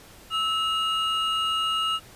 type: tone pair together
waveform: triangle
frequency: 1305 / 2854 Hz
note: E6 / F7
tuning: -18 / +37 cents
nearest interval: octave + major second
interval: 1355 cents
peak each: -24 dBFS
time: 0.3-2 s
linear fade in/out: 50 ms
effects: pink hiss -49 dBFS RMS until 2.15 s + resampled to 32000 Hz